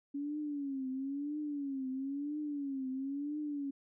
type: tone with vibrato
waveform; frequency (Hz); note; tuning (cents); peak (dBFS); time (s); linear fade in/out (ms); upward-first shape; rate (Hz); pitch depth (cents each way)
sine; 279.9; C#4; +17; -35; 0.14-3.71; 10; triangle; 1; 140
effects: none